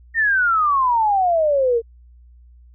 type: exponential sweep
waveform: sine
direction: down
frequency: 1864.7 to 449 Hz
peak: -14 dBFS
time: 0.14-1.82 s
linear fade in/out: 50 ms
effects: added 60 Hz sine -44 dBFS peak until 2.74 s